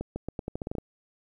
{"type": "accelerating click train", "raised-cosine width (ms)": 2, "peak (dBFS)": -19, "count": 11, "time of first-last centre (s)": [0.01, 0.784], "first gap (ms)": 150, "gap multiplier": 0.84, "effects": ["10-bit"]}